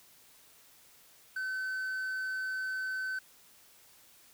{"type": "tone with quantisation", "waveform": "triangle", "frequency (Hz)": 1525, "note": "G6", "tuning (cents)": -48, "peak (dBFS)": -31, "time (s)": [1.36, 3.19], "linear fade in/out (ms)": 5, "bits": 10, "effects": ["white hiss -60 dBFS RMS until 4.33 s"]}